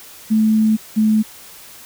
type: tone pair in turn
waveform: sine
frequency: 218 / 216.5 Hz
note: A3 / A3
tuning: -16 / -28 cents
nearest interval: unison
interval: 12 cents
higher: first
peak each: -11 dBFS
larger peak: neither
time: 0.3-0.77 / 0.96-1.23 s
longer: first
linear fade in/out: 20 ms
effects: white hiss -40 dBFS RMS until 1.85 s